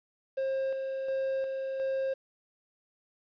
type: tone with tremolo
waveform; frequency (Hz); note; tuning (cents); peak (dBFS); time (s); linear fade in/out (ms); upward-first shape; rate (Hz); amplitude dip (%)
triangle; 534; C5; +35; -26; 0.37-2.14; 10; square; 1.4; 35
effects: resampled to 11025 Hz + 10-bit